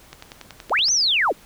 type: click train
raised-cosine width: 0.2 ms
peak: -19 dBFS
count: 9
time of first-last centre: 0.13-0.885 s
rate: 10.6 Hz
type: linear two-way sweep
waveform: sine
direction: up then down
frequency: 207.7 to 6270 to 207.7 Hz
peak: -16 dBFS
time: 0.7-1.33 s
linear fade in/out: 20 ms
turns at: 0.92 s
effects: pink hiss -49 dBFS RMS until 1.45 s